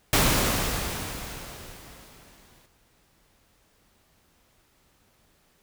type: noise with exponential decay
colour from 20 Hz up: pink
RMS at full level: -19 dBFS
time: 0.13-2.66 s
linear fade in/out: 2 ms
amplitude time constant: 550 ms
effects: pink hiss -64 dBFS RMS until 5.62 s